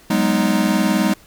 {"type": "chord", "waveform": "square", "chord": "G# minor seventh", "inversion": "third", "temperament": "equal with one note detuned", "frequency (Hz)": [187.91, 207.7, 246.9, 311.1], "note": ["F#3", "G#3", "B3", "D#4"], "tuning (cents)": [27, 0, 0, 0], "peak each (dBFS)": [-22, -19, -23, -22], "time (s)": [0.1, 1.14], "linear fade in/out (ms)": 5, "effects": ["pink hiss -48 dBFS RMS until 1.26 s"]}